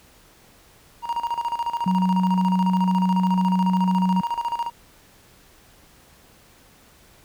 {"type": "tone with tremolo", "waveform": "triangle", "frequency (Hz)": 941, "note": "A#5", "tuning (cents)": 16, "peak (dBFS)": -19, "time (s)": [1.02, 4.71], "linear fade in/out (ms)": 50, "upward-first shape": "square", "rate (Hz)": 14, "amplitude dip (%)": 75}
{"type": "tone", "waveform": "sine", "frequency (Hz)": 185, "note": "F#3", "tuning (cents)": 0, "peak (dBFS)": -18, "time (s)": [1.86, 4.21], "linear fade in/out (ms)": 5}
{"effects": ["pink hiss -53 dBFS RMS until 7.24 s"]}